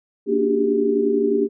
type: tone cluster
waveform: sine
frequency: 232.8 / 284.8 / 295.9 / 371.8 / 400.1 Hz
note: A#3 / C#4 / D4 / F#4 / G4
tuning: -2 / +47 / +13 / +8 / +35 cents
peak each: -24 / -27 / -25 / -26 / -18 dBFS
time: 0.26-1.49 s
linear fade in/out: 50 ms
effects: none